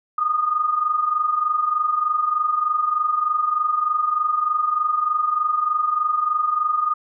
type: tone pair together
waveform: sine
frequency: 1210 / 1233.3 Hz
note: D#6 / D#6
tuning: -49 / -16 cents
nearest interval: unison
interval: 33 cents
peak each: -24 / -19 dBFS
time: 0.18-6.94 s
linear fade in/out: 5 ms
effects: none